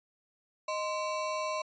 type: ring-modulated tone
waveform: square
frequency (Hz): 830.6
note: G#5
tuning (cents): 0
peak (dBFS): -29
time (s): 0.68-1.62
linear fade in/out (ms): 5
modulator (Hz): 210
effects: resampled to 16000 Hz